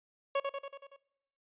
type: tone with echo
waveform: 30% pulse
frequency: 554.4 Hz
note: C#5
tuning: in tune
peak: -25 dBFS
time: 0.35-0.4 s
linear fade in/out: 5 ms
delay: 94 ms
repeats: 6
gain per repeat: -4 dB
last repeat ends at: 0.964 s
effects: noise-tail reverb RT60 0.9 s tail -22 dB re dry + resampled to 8000 Hz